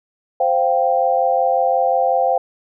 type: chord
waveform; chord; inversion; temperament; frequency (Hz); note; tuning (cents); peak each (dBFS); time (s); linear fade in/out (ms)
sine; C suspended fourth; none; equal; 523.3 / 698.5 / 784; C5 / F5 / G5; 0 / 0 / 0; -18; 0.4-2.38; 5
effects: none